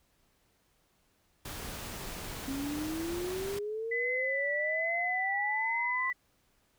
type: noise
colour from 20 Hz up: pink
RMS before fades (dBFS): -41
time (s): 1.45-3.59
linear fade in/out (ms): 5
type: exponential sweep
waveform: sine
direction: up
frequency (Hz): 268.1 to 1060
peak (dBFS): -33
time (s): 2.48-6.1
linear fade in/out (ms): 0
type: tone with vibrato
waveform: sine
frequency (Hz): 1999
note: B6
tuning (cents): +20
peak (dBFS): -30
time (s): 3.91-6.13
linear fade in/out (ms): 10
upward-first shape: triangle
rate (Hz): 1.2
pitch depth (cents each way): 40
effects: pink hiss -71 dBFS RMS until 6.78 s